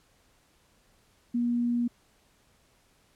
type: tone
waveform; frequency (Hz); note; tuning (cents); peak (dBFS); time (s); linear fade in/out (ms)
sine; 239.3; A#3; +46; -24; 1.34-1.88; 10
effects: pink hiss -65 dBFS RMS until 3.15 s + low-pass 12000 Hz 12 dB/octave